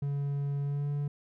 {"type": "tone with pitch glide", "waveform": "triangle", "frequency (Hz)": [141.6, 144.33], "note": ["C#3", "D3"], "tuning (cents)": [37, -30], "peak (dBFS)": -27, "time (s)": [0.02, 1.08], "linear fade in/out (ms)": 5, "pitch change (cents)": 33, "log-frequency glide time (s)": [0.62, 0.88], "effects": []}